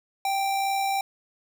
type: tone with amplitude modulation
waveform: square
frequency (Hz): 784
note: G5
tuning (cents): 0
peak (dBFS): -23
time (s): 0.25-1.01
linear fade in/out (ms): 2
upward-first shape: sine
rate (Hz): 62.7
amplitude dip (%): 25
effects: none